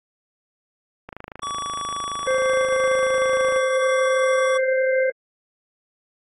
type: click train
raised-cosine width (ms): 0.5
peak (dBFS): -20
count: 66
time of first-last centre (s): 1.09-3.561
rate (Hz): 26.3
type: tone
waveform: square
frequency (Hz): 1140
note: C#6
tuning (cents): +48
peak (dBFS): -27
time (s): 1.42-4.58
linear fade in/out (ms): 10
type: harmonic tone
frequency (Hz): 522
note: C5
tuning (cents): -4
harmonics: 1 / 3 / 4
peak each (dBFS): -18 / -28 / -30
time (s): 2.27-5.1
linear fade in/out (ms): 5
effects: AAC 32 kbps